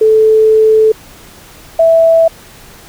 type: tone pair in turn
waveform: sine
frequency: 437.1 / 657.2 Hz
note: A4 / E5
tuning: -11 / -5 cents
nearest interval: perfect fifth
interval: 706 cents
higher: second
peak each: -4 dBFS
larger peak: neither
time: 0.01-0.92 / 1.79-2.28 s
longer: first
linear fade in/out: 5 ms
effects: pink hiss -37 dBFS RMS until 2.88 s